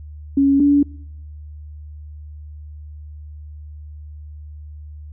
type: tone pair in turn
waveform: sine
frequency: 277.2 / 286 Hz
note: C#4 / D4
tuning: 0 / -46 cents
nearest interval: minor second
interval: 54 cents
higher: second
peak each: -11 / -10 dBFS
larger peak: second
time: 0.37-0.6 / 0.6-0.83 s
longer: neither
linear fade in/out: 5 ms
effects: noise-tail reverb RT60 0.7 s tail -24 dB re dry + added 75 Hz sine -33 dBFS peak until 5.12 s